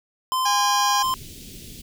square tone with pitch glide, 1033 to 1041.4 Hz, C6 to C6, -22 to -8 cents, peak -21 dBFS, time 0.32-1.14 s, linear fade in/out 0 ms, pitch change +14 cents, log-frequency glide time 0.62-1.03 s
harmonic tone, 814 Hz, G#5, 35 cents flat, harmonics 1 / 2 / 3 / 4 / 5 / 6 / 7 / 8, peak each -23 / -30 / -35 / -32 / -36 / -31 / -28 / -36 dBFS, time 0.45-1.03 s, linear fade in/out 10 ms
pink band-stop noise, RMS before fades -40 dBFS, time 1.03-1.82 s, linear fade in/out 10 ms, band 380 to 2800 Hz, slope 24 dB/octave
effects none

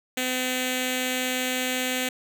5% pulse tone with notch filter, 254.6 Hz, C4, 47 cents flat, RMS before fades -27 dBFS, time 0.17-2.09 s, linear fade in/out 5 ms, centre 1100 Hz, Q 0.83, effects none

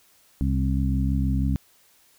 harmonic tone with a mistuned harmonic, 66.3 Hz, C2, 23 cents sharp, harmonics 1 / 2 / 3 / 4, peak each -23 / -26 / -28 / -29 dBFS, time 0.41-1.56 s, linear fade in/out 0 ms, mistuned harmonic 4, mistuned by +18 cents, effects white hiss -59 dBFS RMS until 2.18 s

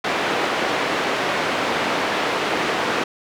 pink band-pass noise, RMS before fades -22 dBFS, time 0.04-3.04 s, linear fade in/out 5 ms, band 340 to 2900 Hz, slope 12 dB/octave, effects none

